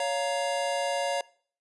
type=chord; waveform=square; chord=Bb minor; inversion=first; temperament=just; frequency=559.4 / 699.2 / 932.3 Hz; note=Db5 / F5 / Bb5; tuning=+16 / +2 / 0 cents; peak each=-30 / -32 / -35 dBFS; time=0-1.21 s; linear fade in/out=2 ms; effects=noise-tail reverb RT60 0.5 s tail -22 dB re dry + resampled to 24000 Hz